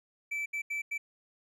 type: tone bursts at uneven times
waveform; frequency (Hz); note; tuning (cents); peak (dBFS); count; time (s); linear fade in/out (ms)
triangle; 2319; D7; -22; -30; 4; 0.31-0.46 / 0.53-0.62 / 0.7-0.82 / 0.91-0.98; 10
effects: none